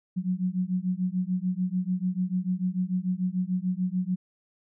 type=beating tone pair; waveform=sine; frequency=179.8 / 186.6 Hz; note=F#3 / F#3; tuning=-49 / +15 cents; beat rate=6.8 Hz; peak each=-28 dBFS; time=0.16-4.16 s; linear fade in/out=20 ms; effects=none